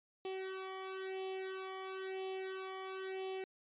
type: tone with flanger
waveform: sawtooth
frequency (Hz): 380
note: F#4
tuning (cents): +46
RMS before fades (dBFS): -43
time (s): 0.25-3.44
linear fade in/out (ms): 2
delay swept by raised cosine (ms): 0.32 to 0.94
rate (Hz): 0.99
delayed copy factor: +0.9
effects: resampled to 8000 Hz